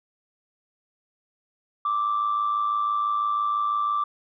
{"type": "tone with amplitude modulation", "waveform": "sine", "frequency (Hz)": 1173, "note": "D6", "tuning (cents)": -2, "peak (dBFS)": -18, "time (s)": [1.85, 4.04], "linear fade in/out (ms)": 5, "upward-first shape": "sine", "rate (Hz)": 106, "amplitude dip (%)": 55, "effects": ["tanh soft clip ceiling -17 dBFS"]}